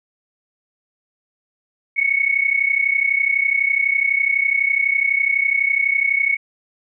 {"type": "tone pair together", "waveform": "sine", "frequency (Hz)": [2197, 2229], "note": ["C#7", "C#7"], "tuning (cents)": [-16, 9], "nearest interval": "unison", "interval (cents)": 25, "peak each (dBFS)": -18, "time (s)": [1.96, 6.37], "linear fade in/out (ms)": 20, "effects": []}